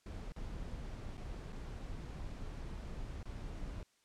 brown noise with dropouts, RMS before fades -44 dBFS, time 0.06-3.83 s, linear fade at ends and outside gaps 2 ms, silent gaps 0.322-0.362 / 1.171-1.177 / 1.524-1.528 / 3.23-3.255 s, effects white hiss -73 dBFS RMS until 4.04 s + low-pass 8000 Hz 12 dB/octave

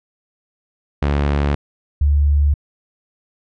sawtooth / sine tone pair in turn, 71.7 / 72.45 Hz, D2 / D2, -41 / -23 cents, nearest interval unison, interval 18 cents, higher second, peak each -11 dBFS, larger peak neither, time 1.02-1.55 / 2.01-2.54 s, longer neither, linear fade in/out 5 ms, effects low-pass 3000 Hz 12 dB/octave

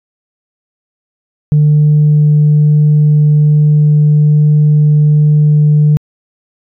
sine tone, 149.9 Hz, D3, 36 cents sharp, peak -3 dBFS, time 1.52-5.97 s, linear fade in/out 0 ms, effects tanh soft clip ceiling -2 dBFS

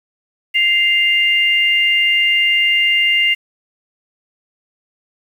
sine tone pair together, 2091 / 2800 Hz, C7 / F7, -2 / +4 cents, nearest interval perfect fourth, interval 506 cents, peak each -14 dBFS, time 0.54-3.35 s, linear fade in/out 20 ms, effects 7-bit

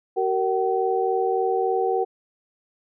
sine tone cluster, 378.6 / 462.1 / 761 Hz, F#4 / A#4 / F#5, +40 / -15 / +48 cents, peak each -24 dBFS, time 0.16-2.05 s, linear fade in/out 20 ms, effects none

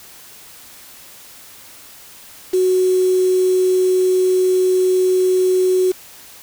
sine tone with quantisation, 370 Hz, F#4, in tune, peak -12 dBFS, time 2.53-5.92 s, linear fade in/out 10 ms, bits 5, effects white hiss -41 dBFS RMS until 6.42 s

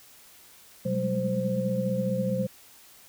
sine tone cluster, 126 / 186.1 / 200.9 / 210.5 / 521 Hz, B2 / F#3 / G3 / G#3 / C5, +35 / +10 / +43 / +24 / -7 cents, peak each -32 / -29 / -33 / -37 / -29 dBFS, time 0.85-2.47 s, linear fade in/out 10 ms, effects white hiss -53 dBFS RMS until 3.08 s

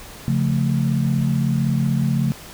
sine chord, Db augmented, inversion none, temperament equal, 138.59 / 174.61 / 220 Hz, Db3 / F3 / A3, 0 / 0 / 0 cents, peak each -19 / -23 / -22 dBFS, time 0.28-2.32 s, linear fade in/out 0 ms, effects pink hiss -39 dBFS RMS until 2.53 s

